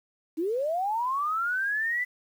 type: linear sweep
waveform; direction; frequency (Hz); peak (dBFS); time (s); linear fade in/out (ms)
sine; up; 300 to 2009; -25; 0.37-2.05; 20
effects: 9-bit